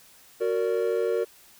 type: chord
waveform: triangle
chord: Gb augmented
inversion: none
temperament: just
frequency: 370 / 462.5 / 578.1 Hz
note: Gb4 / Bb4 / D5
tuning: 0 / -14 / -27 cents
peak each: -26 / -23 / -29 dBFS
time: 0.4-1.25 s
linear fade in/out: 20 ms
effects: white hiss -54 dBFS RMS until 1.59 s